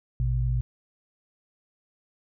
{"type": "tone pair together", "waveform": "sine", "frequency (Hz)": [56.79, 124], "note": ["A#1", "B2"], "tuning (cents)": [-45, 7], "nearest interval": "octave + major second", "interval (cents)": 1352, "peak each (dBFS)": -25, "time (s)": [0.2, 0.61], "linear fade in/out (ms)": 0, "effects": []}